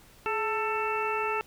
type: harmonic tone with a mistuned harmonic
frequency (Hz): 443.5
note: A4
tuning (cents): +14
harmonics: 1 / 2 / 3 / 4 / 5 / 6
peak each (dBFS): -32 / -32 / -32 / -41 / -40 / -34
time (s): 0.26-1.41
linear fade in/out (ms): 0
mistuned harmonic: 1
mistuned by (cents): -70
effects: pink hiss -56 dBFS RMS until 1.46 s